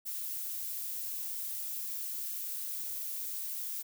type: noise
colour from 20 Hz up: violet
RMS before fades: -38 dBFS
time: 0.05-3.83 s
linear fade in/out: 20 ms
effects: none